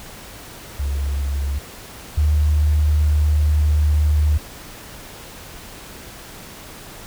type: tone pair in turn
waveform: sine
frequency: 69.6 / 75.34 Hz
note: C#2 / D2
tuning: +8 / +45 cents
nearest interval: minor second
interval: 137 cents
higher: second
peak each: -19 / -13 dBFS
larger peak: second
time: 0.79-1.59 / 2.17-4.38 s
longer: second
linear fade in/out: 10 ms
effects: pink hiss -38 dBFS RMS until 7.06 s